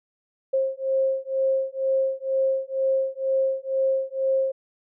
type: beating tone pair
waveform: sine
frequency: 532 / 534.1 Hz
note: C5 / C5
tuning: +29 / +36 cents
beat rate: 2.1 Hz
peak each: -24 dBFS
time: 0.53-4.52 s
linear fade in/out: 10 ms
effects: none